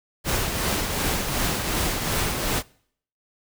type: noise with tremolo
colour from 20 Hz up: pink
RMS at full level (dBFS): -23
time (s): 0.24-2.63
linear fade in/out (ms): 50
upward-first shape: triangle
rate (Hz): 2.7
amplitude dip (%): 45
effects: noise-tail reverb RT60 0.6 s tail -24 dB re dry